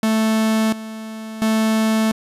45% pulse tone with tremolo, 220 Hz, A3, in tune, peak -15 dBFS, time 0.03-2.12 s, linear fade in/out 2 ms, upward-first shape square, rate 0.72 Hz, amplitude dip 80%, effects resampled to 32000 Hz

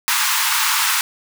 pink high-pass noise, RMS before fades -18 dBFS, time 0.08-1.01 s, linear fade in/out 0 ms, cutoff 870 Hz, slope 96 dB/octave, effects none

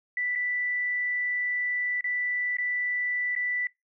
sine tone with dropouts, 1975.5 Hz, B6, in tune, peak -26 dBFS, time 0.17-3.67 s, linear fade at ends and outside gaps 2 ms, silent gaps 0.353-0.357 / 2.009-2.042 / 2.569-2.584 / 3.352-3.362 s, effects noise-tail reverb RT60 0.2 s tail -23 dB re dry

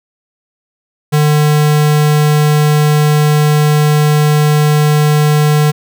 square tone, 150 Hz, D3, 37 cents sharp, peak -8 dBFS, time 1.12-5.72 s, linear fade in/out 20 ms, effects none

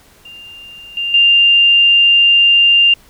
sine tone with level steps, 2794 Hz, F7, in tune, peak -32 / -16 / -6 dBFS, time 0.25-2.94 s, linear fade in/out 5 ms, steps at 0.97 / 1.14 s, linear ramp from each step 2 ms, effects pink hiss -47 dBFS RMS until 3.09 s

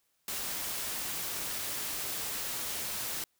white noise, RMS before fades -36 dBFS, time 0.28-3.24 s, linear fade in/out 2 ms, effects white hiss -75 dBFS RMS until 3.39 s

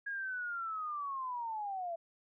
sine linear sweep, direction down, 1650 to 659.3 Hz, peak -36 dBFS, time 0.06-1.96 s, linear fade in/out 10 ms, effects none

